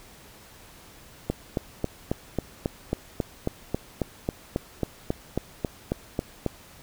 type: click train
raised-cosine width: 2 ms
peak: -11 dBFS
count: 20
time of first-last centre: 1.3-6.463 s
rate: 3.68 Hz
effects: pink hiss -50 dBFS RMS until 6.82 s